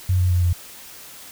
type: tone with pitch steps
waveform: sine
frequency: 92 / 90.47 / 88.97 / 87.49 Hz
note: F#2 / F#2 / F2 / F2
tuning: -9 / -38 / +33 / +4 cents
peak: -15 dBFS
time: 0.09-0.53 s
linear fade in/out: 5 ms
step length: 110 ms
effects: white hiss -41 dBFS RMS until 1.31 s